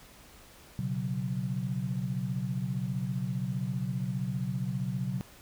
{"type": "chord", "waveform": "sine", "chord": "B suspended second", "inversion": "none", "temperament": "equal", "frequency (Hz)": [123.47, 138.59, 185], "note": ["B2", "C#3", "F#3"], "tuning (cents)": [0, 0, 0], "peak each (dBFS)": -34, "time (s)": [0.79, 5.21], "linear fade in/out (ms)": 0, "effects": ["pink hiss -54 dBFS RMS until 5.41 s"]}